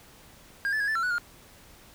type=tone with pitch steps; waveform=triangle; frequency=1616 / 1741 / 1654 / 1757 / 1353 / 1476 / 1416 Hz; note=G#6 / A6 / G#6 / A6 / E6 / F#6 / F6; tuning=-48 / -19 / -8 / -3 / +45 / -5 / +23 cents; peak=-23 dBFS; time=0.65-1.182 s; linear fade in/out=0 ms; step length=76 ms; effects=pink hiss -53 dBFS RMS until 1.94 s